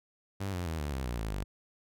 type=tone with pitch steps; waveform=sawtooth; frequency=98.2 / 89.02 / 80.69 / 73.14 / 66.3 / 60.1 / 54.48 / 49.38 Hz; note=G2 / F2 / E2 / D2 / C2 / B1 / A1 / G1; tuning=+4 / +34 / -36 / -7 / +23 / -46 / -16 / +13 cents; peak=-29 dBFS; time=0.4-1.44 s; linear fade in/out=10 ms; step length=130 ms; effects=none